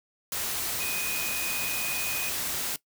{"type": "tone in noise", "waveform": "sine", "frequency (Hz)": 2489, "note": "D#7", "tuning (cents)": 0, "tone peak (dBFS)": -33, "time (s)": [0.8, 2.29], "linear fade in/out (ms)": 2, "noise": "white", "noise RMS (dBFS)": -31, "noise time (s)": [0.32, 2.76], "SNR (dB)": -5, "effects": ["noise-tail reverb RT60 0.1 s tail -19 dB re dry"]}